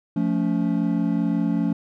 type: chord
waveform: triangle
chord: F augmented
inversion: none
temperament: equal with one note detuned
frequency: 174.61 / 220 / 282.2 Hz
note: F3 / A3 / C#4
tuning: 0 / 0 / +31 cents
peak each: -22 dBFS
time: 0.16-1.73 s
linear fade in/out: 5 ms
effects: none